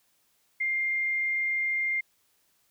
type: tone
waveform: sine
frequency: 2109 Hz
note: C7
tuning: 13 cents sharp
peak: -25 dBFS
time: 0.6-2.01 s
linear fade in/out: 10 ms
effects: white hiss -69 dBFS RMS until 2.7 s